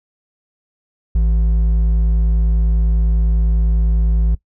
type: tone with hard clipping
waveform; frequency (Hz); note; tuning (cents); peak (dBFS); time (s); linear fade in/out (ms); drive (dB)
sine; 55; A1; 0; -13; 1.15-4.35; 5; 5
effects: noise-tail reverb RT60 0.1 s tail -20 dB re dry